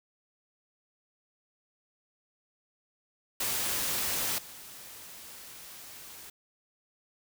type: noise with level steps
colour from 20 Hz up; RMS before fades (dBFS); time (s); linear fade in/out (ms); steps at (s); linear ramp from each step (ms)
white; -31 / -47; 3.4-6.3; 5; 4.38; 5
effects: none